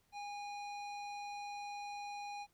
square tone with low-pass filter, 818 Hz, G#5, 26 cents flat, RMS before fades -45 dBFS, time 0.12-2.47 s, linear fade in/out 50 ms, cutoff 4900 Hz, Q 1.1, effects pink hiss -75 dBFS RMS until 2.53 s

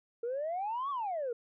sine exponential two-way sweep, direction up then down, 455.7 to 1160 to 455.7 Hz, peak -31 dBFS, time 0.23-1.33 s, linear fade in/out 5 ms, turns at 0.9 s, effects tanh soft clip ceiling -29 dBFS

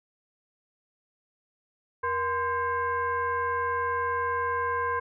sine tone with frequency modulation, 1035 Hz, C6, 19 cents flat, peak -25 dBFS, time 2.03-5 s, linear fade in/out 10 ms, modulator 560 Hz, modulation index 0.99, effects none

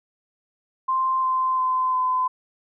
sine tone with pitch steps, 1046 / 1037 / 1028 / 1019.2 Hz, C6 / C6 / C6 / C6, -1 / -16 / -31 / -46 cents, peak -19 dBFS, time 0.88-2.28 s, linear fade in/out 10 ms, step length 350 ms, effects none

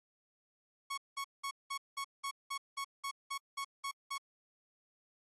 sawtooth tone bursts, 1106 Hz, C#6, 4 cents flat, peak -33 dBFS, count 13, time 0.9-4.181 s, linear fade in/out 10 ms, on 77 ms, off 190 ms, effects AAC 32 kbps

